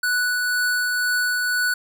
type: tone with tremolo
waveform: square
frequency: 1480 Hz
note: F#6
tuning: in tune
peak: -19 dBFS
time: 0.03-1.74 s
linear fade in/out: 5 ms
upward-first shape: triangle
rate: 2 Hz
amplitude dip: 25%
effects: none